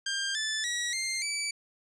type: tone with pitch steps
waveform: 15% pulse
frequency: 1594 / 1748.3 / 1917.6 / 2103 / 2307 Hz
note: G6 / A6 / A#6 / C7 / D7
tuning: +28 / -12 / +48 / +8 / -31 cents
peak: -23 dBFS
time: 0.06-1.51 s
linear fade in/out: 5 ms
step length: 290 ms
effects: resampled to 22050 Hz